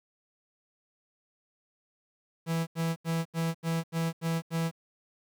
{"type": "tone bursts", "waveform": "45% pulse", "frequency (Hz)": 164.7, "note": "E3", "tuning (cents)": -1, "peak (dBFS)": -27, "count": 8, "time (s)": [2.46, 4.714], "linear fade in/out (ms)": 50, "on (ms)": 210, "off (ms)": 82, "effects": ["10-bit"]}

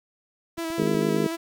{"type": "tone with vibrato", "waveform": "sawtooth", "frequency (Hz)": 329.6, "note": "E4", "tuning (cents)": 0, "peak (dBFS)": -24, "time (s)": [0.57, 1.37], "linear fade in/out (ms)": 20, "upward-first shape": "square", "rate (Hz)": 6.7, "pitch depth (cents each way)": 21}
{"type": "click train", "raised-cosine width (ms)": 3, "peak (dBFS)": -31, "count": 4, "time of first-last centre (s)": [0.58, 0.949], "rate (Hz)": 8.14}
{"type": "harmonic tone", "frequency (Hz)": 51.91, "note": "G#1", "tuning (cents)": 0, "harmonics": [3, 4, 5, 6, 7, 8, 9], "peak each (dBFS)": [-29, -27, -31, -32, -31, -27, -31], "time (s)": [0.78, 1.27], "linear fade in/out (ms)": 5}
{"effects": ["9-bit"]}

